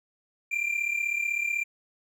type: tone pair together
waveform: triangle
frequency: 2369 / 2405 Hz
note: D7 / D7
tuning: +14 / +41 cents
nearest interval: unison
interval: 27 cents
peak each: -26 / -29 dBFS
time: 0.51-1.64 s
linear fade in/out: 10 ms
effects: none